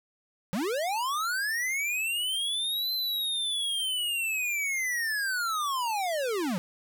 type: linear two-way sweep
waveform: square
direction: up then down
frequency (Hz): 163.7 to 4100 to 163.7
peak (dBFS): -28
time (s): 0.53-6.58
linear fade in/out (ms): 0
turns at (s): 2.93
effects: none